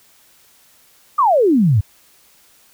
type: exponential sweep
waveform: sine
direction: down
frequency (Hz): 1244.5 to 92.5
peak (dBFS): -10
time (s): 1.18-1.81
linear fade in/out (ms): 10
effects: white hiss -52 dBFS RMS until 2.73 s